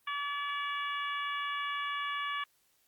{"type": "harmonic tone with a mistuned harmonic", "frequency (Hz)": 573, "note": "D5", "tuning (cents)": -43, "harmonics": [2, 3, 4, 5, 6], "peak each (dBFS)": [-35, -39, -41, -43, -45], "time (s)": [0.07, 2.44], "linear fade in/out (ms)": 5, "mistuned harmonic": 6, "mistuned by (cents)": -16, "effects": ["white hiss -71 dBFS RMS until 2.87 s", "Opus 32 kbps"]}